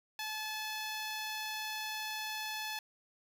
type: tone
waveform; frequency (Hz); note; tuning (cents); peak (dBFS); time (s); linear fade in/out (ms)
10% pulse; 863; A5; -34; -29; 0.19-2.79; 2
effects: none